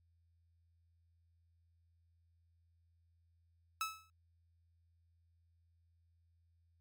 sawtooth tone with exponential decay, 1300 Hz, E6, 24 cents flat, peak -29 dBFS, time 3.81-4.1 s, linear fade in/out 1 ms, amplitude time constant 63 ms, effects added 84 Hz sine -70 dBFS peak until 6.8 s + MP3 96 kbps

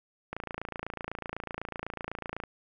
click train, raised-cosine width 0.5 ms, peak -20 dBFS, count 60, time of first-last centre 0.33-2.437 s, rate 28 Hz, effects none

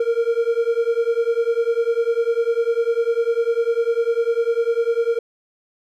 triangle beating tone pair, 460 / 470 Hz, A#4 / A#4, -23 / +14 cents, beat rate 10 Hz, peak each -18 dBFS, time 0-5.19 s, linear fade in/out 5 ms, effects none

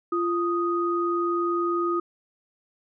sine tone pair together, 344.6 / 1244.5 Hz, F4 / D#6, -23 / 0 cents, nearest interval octave + minor seventh, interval 2223 cents, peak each -24 / -26 dBFS, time 0.12-2 s, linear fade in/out 5 ms, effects none

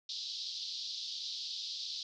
white band-pass noise, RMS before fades -41 dBFS, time 0.09-2.03 s, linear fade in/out 2 ms, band 3500 to 5000 Hz, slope 48 dB/octave, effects none

